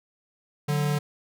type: tone pair together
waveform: square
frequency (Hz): 146.83 / 185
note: D3 / F#3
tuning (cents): 0 / 0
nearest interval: major third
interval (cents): 400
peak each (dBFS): -24 / -32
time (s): 0.68-0.99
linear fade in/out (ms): 10
effects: none